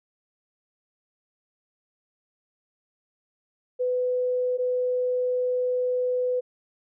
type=tone pair in turn; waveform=sine; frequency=500 / 500 Hz; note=B4 / B4; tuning=+21 / +21 cents; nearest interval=unison; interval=0 cents; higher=neither; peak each=-22 dBFS; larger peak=neither; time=3.79-4.58 / 4.58-6.41 s; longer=second; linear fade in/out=20 ms; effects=none